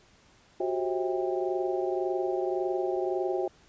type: tone cluster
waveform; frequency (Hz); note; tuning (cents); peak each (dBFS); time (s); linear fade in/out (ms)
sine; 366.8 / 388.6 / 534 / 647 / 798; F#4 / G4 / C5 / E5 / G5; -15 / -15 / +35 / -32 / +31; -29 / -35 / -35 / -35 / -36; 0.6-3.48; 5
effects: pink hiss -60 dBFS RMS until 3.68 s + resampled to 16000 Hz